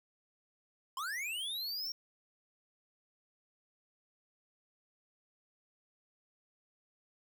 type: linear sweep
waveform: square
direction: up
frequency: 1001 to 5588 Hz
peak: -37 dBFS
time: 0.97-1.92 s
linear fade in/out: 2 ms
effects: 11-bit